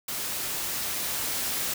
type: noise with level ramp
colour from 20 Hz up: white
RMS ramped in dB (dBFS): -32 to -29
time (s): 0.08-1.74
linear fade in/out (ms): 5
effects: none